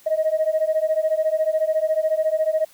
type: beating tone pair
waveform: sine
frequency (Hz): 622.3 / 636.3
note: D#5 / D#5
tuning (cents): 0 / +39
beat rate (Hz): 14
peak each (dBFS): -20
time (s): 0.06-2.65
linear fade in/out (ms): 10
effects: tanh soft clip ceiling -12 dBFS + white hiss -52 dBFS RMS until 2.73 s